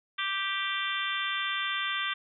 harmonic tone, 392 Hz, G4, in tune, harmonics 3 / 4 / 5 / 6 / 7 / 8 / 9, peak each -35 / -35 / -36 / -38 / -39 / -37 / -36 dBFS, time 0.18-2.14 s, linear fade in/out 10 ms, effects none

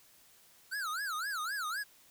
square tone with vibrato, 1437 Hz, F6, 49 cents sharp, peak -35 dBFS, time 0.71-1.84 s, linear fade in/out 20 ms, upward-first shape sine, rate 3.9 Hz, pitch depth 280 cents each way, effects white hiss -62 dBFS RMS until 2.1 s

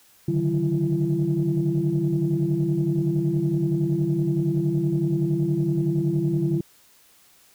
sine tone cluster, 142.5 / 153.2 / 187.2 / 337.9 Hz, C#3 / D#3 / F#3 / E4, +48 / -27 / +20 / +43 cents, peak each -26 / -23 / -28 / -24 dBFS, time 0.28-6.61 s, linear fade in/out 5 ms, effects tanh soft clip ceiling -12 dBFS + white hiss -56 dBFS RMS until 7.54 s

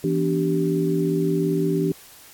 sine tone cluster, 165.9 / 245.2 / 290.7 / 387.9 Hz, E3 / B3 / D4 / G4, +11 / -12 / -18 / -18 cents, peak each -23 / -32 / -24 / -23 dBFS, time 0.04-1.92 s, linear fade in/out 2 ms, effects white hiss -47 dBFS RMS until 2.33 s + AAC 64 kbps

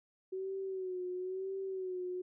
sine tone with vibrato, 374.1 Hz, F#4, 19 cents sharp, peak -36 dBFS, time 0.32-2.22 s, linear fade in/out 10 ms, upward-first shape sine, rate 1 Hz, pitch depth 57 cents each way, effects none

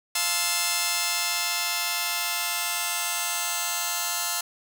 5% pulse chord, F major seventh, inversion none, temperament just, 698.5 / 873.1 / 1047.7 / 1309.6 Hz, F5 / A5 / C6 / E6, 0 / -14 / +2 / -12 cents, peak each -19 dBFS, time 0.15-4.41 s, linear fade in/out 5 ms, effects none

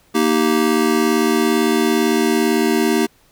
square chord, Eb major, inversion second, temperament just, 233.3 / 311.1 / 388.9 Hz, Bb3 / Eb4 / G4, +2 / 0 / -14 cents, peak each -19 dBFS, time 0.14-3.07 s, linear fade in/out 20 ms, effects pink hiss -55 dBFS RMS until 3.31 s

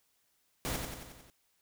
pink noise with echo, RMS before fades -35 dBFS, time 0.65-0.76 s, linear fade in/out 0 ms, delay 90 ms, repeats 6, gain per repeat -4 dB, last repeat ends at 1.3 s, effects white hiss -74 dBFS RMS until 1.61 s

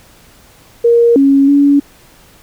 sine tone with pitch steps, 469.5 / 275.9 / 283.8 Hz, A#4 / C#4 / C#4, +12 / -8 / +41 cents, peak -5 dBFS, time 0.84-1.8 s, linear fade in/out 10 ms, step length 320 ms, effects pink hiss -44 dBFS RMS until 2.42 s

